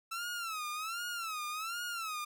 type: tone with vibrato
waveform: sawtooth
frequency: 1318.5 Hz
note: E6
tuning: in tune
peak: -33 dBFS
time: 0.11-2.25 s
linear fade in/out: 10 ms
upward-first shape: sine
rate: 1.3 Hz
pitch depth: 150 cents each way
effects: none